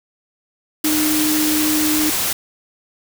sine tone in noise, 306.3 Hz, D#4, 27 cents flat, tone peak -17 dBFS, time 0.84-2.1 s, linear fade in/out 5 ms, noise white, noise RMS -20 dBFS, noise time 0.84-2.33 s, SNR 0 dB, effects none

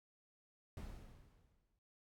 brown noise with exponential decay, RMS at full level -45 dBFS, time 0.77-1.79 s, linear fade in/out 1 ms, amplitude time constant 220 ms, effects AAC 64 kbps

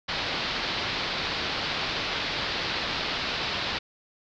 white low-pass noise, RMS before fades -30 dBFS, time 0.08-3.79 s, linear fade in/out 10 ms, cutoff 4700 Hz, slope 48 dB/octave, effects none

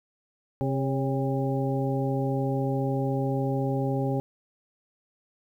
harmonic tone with a mistuned harmonic, 133.9 Hz, C3, 40 cents sharp, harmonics 1 / 2 / 3 / 4 / 6, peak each -27 / -30 / -32 / -33 / -35 dBFS, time 0.61-4.2 s, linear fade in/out 0 ms, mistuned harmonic 4, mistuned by +51 cents, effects 10-bit

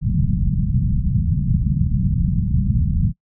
white low-pass noise, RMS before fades -18 dBFS, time 0.01-3.13 s, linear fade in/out 50 ms, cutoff 190 Hz, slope 48 dB/octave, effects noise-tail reverb RT60 0.1 s tail -23 dB re dry

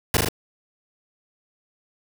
pink noise with echo, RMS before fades -18 dBFS, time 0.14-0.17 s, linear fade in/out 2 ms, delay 39 ms, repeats 3, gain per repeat -2 dB, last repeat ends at 0.287 s, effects none

